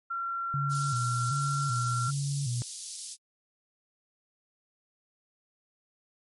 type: tone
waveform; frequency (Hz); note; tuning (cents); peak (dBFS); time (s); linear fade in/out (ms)
sine; 1367; F6; -37; -30; 0.1-2.11; 10
type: tone with vibrato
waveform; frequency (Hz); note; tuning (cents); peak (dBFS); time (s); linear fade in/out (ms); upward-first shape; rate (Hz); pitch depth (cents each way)
sine; 130.9; C3; +1; -28; 0.54-2.62; 0; square; 1.3; 130
type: high-pass noise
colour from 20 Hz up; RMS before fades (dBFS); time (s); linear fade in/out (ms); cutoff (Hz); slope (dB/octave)
pink; -39; 0.69-3.17; 50; 4600; 24
effects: MP3 48 kbps